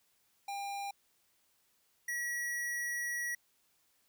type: tone pair in turn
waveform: square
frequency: 800 / 1923.7 Hz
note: G5 / B6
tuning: +35 / -46 cents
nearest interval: octave + minor third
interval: 1519 cents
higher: second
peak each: -38 / -35 dBFS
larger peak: second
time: 0.48-0.91 / 2.08-3.35 s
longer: second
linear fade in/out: 5 ms
effects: white hiss -73 dBFS RMS until 4.08 s